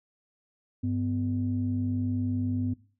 sine tone pair together, 100 / 250.8 Hz, G2 / B3, +35 / +27 cents, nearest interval octave + major third, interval 1592 cents, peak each -28 / -28 dBFS, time 0.83-2.74 s, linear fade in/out 10 ms, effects noise-tail reverb RT60 0.4 s tail -19 dB re dry + tanh soft clip ceiling -18 dBFS

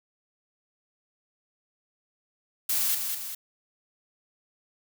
blue noise with echo, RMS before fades -26 dBFS, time 2.69-2.95 s, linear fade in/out 5 ms, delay 200 ms, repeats 2, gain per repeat -5 dB, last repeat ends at 3.35 s, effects none

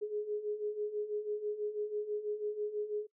sine beating tone pair, 415.3 / 421.4 Hz, G#4 / G#4, 0 / +25 cents, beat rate 6.1 Hz, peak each -40 / -35 dBFS, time 0.01-3.07 s, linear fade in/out 20 ms, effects noise-tail reverb RT60 0.1 s tail -23 dB re dry

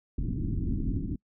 pink low-pass noise, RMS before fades -30 dBFS, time 0.18-1.16 s, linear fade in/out 5 ms, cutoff 320 Hz, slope 48 dB/octave, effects noise-tail reverb RT60 0.1 s tail -26 dB re dry

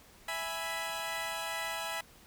15% pulse chord, E major, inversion none, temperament equal, 659.3 / 830.6 / 987.8 Hz, E5 / G#5 / B5, 0 / 0 / 0 cents, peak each -33 dBFS, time 0.28-2.01 s, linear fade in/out 5 ms, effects pink hiss -58 dBFS RMS until 2.26 s

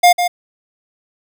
square tone with echo, 708 Hz, F5, 23 cents sharp, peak -6 dBFS, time 0.03-0.13 s, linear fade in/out 10 ms, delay 150 ms, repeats 1, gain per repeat -8 dB, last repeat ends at 0.28 s, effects none

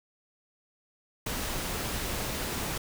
pink noise, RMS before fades -33 dBFS, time 1.26-2.78 s, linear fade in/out 5 ms, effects none

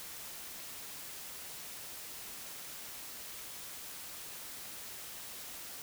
silence, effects white hiss -46 dBFS RMS until 5.82 s

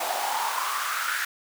pink noise with high-pass filter sweep, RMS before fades -28 dBFS, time 0-1.25 s, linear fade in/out 5 ms, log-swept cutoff 690 to 1600 Hz, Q 5.1, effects none

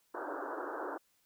pink band-pass noise, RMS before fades -40 dBFS, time 0.14-0.98 s, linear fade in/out 10 ms, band 290 to 1600 Hz, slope 96 dB/octave, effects white hiss -73 dBFS RMS until 1.25 s

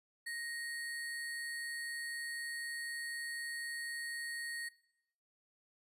sine tone with sample-and-hold, 1872 Hz, A#6, 7 cents sharp, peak -39 dBFS, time 0.26-4.69 s, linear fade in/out 10 ms, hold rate 6300 Hz, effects noise-tail reverb RT60 0.8 s tail -20 dB re dry + resampled to 32000 Hz

